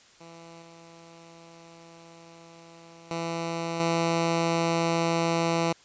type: tone with level steps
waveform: 10% pulse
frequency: 166.9 Hz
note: E3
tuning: 22 cents sharp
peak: -37 / -40 / -21 / -15 dBFS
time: 0.2-5.73 s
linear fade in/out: 10 ms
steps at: 0.62 / 3.11 / 3.8 s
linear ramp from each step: 2 ms
effects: white hiss -56 dBFS RMS until 5.84 s + resampled to 16000 Hz